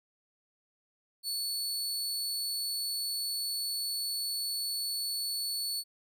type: tone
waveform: sawtooth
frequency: 4435 Hz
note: C#8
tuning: in tune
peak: -29 dBFS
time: 1.23-5.84 s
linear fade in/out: 50 ms
effects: none